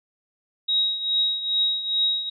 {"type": "tone with tremolo", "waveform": "sine", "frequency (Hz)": 3801, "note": "A#7", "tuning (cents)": 33, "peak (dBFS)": -17, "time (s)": [0.68, 2.3], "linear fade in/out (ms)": 10, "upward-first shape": "triangle", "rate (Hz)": 2.4, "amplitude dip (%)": 75, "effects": []}